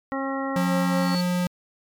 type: harmonic tone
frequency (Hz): 270.5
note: C#4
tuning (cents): -42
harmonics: 1 / 2 / 3 / 4 / 5 / 7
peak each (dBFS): -28 / -31 / -33 / -34 / -35 / -36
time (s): 0.12-1.15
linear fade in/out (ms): 0
type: tone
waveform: square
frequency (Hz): 178.8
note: F3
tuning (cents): +41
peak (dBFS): -22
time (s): 0.56-1.47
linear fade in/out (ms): 2
type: tone with exponential growth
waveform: sine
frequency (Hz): 4432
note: C#8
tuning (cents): -1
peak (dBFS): -27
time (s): 0.65-1.21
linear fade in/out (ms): 1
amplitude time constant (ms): 120
effects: MP3 96 kbps